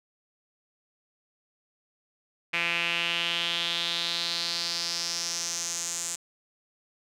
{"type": "tone with band-pass filter sweep", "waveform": "sawtooth", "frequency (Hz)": 170.5, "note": "F3", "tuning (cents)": -41, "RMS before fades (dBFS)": -30, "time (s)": [2.53, 6.16], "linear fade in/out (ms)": 10, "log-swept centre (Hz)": [2400, 7400], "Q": 4.3, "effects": []}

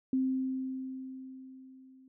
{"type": "tone with level ramp", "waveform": "sine", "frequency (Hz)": 261.6, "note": "C4", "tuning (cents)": 0, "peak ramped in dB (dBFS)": [-25, -55], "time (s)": [0.13, 2.08], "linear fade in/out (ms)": 2, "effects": []}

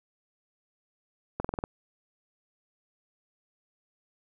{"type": "slowing click train", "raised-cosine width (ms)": 1, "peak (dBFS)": -16, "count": 6, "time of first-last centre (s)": [1.4, 1.639], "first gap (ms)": 45, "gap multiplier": 1.03, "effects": []}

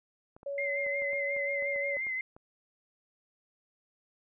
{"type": "clicks", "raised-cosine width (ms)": 1, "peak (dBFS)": -37, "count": 11, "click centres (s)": [0.365, 0.431, 0.865, 1.021, 1.132, 1.365, 1.624, 1.761, 1.97, 2.068, 2.365]}
{"type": "tone", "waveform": "sine", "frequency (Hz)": 562, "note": "C#5", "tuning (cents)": 24, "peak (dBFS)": -33, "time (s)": [0.46, 1.97], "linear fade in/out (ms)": 5}
{"type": "tone with vibrato", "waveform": "sine", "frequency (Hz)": 2079, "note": "C7", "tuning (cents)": -12, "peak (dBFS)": -31, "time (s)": [0.58, 2.21], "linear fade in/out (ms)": 2, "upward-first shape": "sine", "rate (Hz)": 5.6, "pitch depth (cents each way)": 41}
{"effects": []}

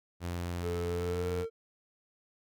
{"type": "tone", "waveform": "sawtooth", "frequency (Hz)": 87.2, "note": "F2", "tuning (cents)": -2, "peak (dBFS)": -30, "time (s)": [0.2, 1.46], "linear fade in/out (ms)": 50}
{"type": "tone with pitch glide", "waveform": "triangle", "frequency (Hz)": [433.8, 453.8], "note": ["A4", "A#4"], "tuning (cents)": [-25, -47], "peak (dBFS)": -31, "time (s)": [0.62, 1.5], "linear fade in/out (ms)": 50, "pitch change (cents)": 78, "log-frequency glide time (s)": [0.88, 1.31]}
{"effects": []}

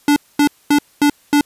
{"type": "tone bursts", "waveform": "square", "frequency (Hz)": 291, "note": "D4", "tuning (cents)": -16, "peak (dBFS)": -10, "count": 5, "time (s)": [0.08, 1.41], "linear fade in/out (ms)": 2, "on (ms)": 82, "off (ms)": 230, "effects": ["white hiss -53 dBFS RMS until 1.45 s", "resampled to 32000 Hz"]}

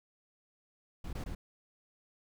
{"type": "noise bursts", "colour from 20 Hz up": "brown", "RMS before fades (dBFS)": -39, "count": 3, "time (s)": [1.04, 1.35], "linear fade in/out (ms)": 5, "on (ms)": 90, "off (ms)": 20, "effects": []}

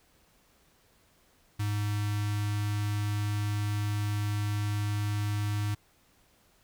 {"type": "tone with notch filter", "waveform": "square", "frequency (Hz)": 103.83, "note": "G#2", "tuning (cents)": 0, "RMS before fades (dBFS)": -30, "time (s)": [1.59, 5.75], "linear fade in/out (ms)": 10, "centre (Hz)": 510, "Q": 0.74, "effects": ["pink hiss -65 dBFS RMS until 6.63 s"]}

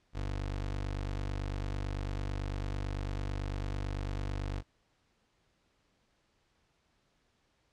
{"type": "tone", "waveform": "25% pulse", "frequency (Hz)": 49, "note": "G1", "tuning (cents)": 0, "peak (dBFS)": -30, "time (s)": [0.13, 4.63], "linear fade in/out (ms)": 50, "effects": ["pink hiss -73 dBFS RMS until 7.72 s", "low-pass 6000 Hz 12 dB/octave"]}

